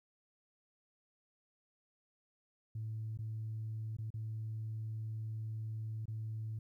sine tone with dropouts, 110 Hz, A2, in tune, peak -37 dBFS, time 2.75-6.59 s, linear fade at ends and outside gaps 5 ms, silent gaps 3.174-3.188 / 3.968-3.985 / 4.104-4.14 / 6.056-6.08 s, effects tanh soft clip ceiling -34 dBFS + 13-bit

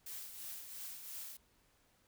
blue noise with tremolo, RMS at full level -45 dBFS, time 0.06-1.37 s, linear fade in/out 5 ms, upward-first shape triangle, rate 2.9 Hz, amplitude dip 55%, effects pink hiss -72 dBFS RMS until 2.07 s

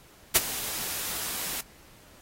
white noise with ADSR envelope, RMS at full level -17 dBFS, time 0.34-1.61 s, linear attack 20 ms, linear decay 33 ms, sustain -16 dB, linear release 4 ms, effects pink hiss -55 dBFS RMS until 2.21 s + AAC 48 kbps

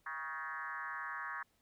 sine tone with frequency modulation, 1406 Hz, F6, 11 cents sharp, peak -39 dBFS, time 0.06-1.43 s, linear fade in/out 5 ms, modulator 150 Hz, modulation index 2.9, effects pink hiss -75 dBFS RMS until 1.61 s

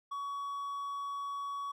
triangle tone, 1125 Hz, C#6, 25 cents sharp, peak -34 dBFS, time 0.11-1.72 s, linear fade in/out 10 ms, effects none

